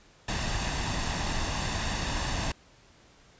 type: noise with comb filter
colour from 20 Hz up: pink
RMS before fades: -30 dBFS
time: 0.28-2.52 s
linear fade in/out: 5 ms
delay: 1.1 ms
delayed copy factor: +0.5
effects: pink hiss -58 dBFS RMS until 3.39 s + resampled to 16000 Hz